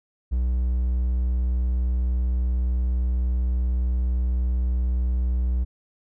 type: tone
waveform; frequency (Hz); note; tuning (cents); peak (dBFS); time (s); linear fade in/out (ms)
triangle; 61.74; B1; 0; -18; 0.31-5.65; 20
effects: none